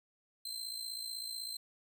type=tone with amplitude modulation; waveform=sawtooth; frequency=4112 Hz; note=C8; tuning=31 cents flat; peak=-34 dBFS; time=0.45-1.57 s; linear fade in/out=5 ms; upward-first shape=sine; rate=56 Hz; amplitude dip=60%; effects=none